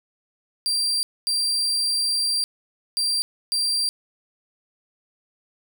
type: tone bursts at uneven times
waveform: 35% pulse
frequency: 4718 Hz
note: D8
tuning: 7 cents sharp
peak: -19 dBFS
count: 4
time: 0.66-1.03 / 1.27-2.44 / 2.97-3.22 / 3.52-3.89 s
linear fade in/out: 0 ms
effects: none